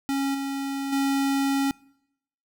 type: tone with level steps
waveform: square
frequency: 275 Hz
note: C#4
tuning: 14 cents flat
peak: -24 / -28 / -22 dBFS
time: 0.09-1.71 s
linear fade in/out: 0 ms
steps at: 0.34 / 0.92 s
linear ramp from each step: 10 ms
effects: noise-tail reverb RT60 0.8 s tail -25 dB re dry